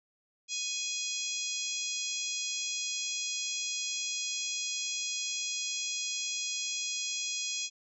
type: harmonic tone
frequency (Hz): 830.6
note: G#5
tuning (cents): 0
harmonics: 3 / 4 / 5 / 6 / 7 / 8 / 9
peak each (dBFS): -40 / -39 / -42 / -41 / -40 / -38 / -44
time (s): 0.48-7.7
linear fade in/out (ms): 50
effects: none